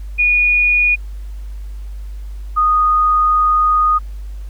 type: tone pair in turn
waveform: sine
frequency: 2453 / 1237.9 Hz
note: D#7 / D#6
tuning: -25 / -9 cents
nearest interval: octave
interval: 1184 cents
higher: first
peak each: -10 dBFS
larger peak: neither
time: 0.18-0.96 / 2.56-3.99 s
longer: second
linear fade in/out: 20 ms
effects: added 50 Hz sine -25 dBFS peak until 4.49 s + pink hiss -51 dBFS RMS until 4.49 s